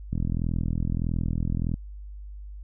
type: click train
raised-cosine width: 5 ms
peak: -15 dBFS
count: 68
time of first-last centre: 0.13-1.741 s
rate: 41.6 Hz
effects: added 50 Hz sine -37 dBFS peak until 2.63 s